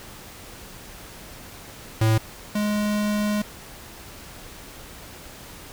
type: tone pair in turn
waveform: square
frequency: 110.6 / 208.8 Hz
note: A2 / G#3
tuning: +9 / +10 cents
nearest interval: major seventh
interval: 1101 cents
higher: second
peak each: -17 / -22 dBFS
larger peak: first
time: 2.01-2.18 / 2.55-3.42 s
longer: second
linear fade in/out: 5 ms
effects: pink hiss -42 dBFS RMS until 5.72 s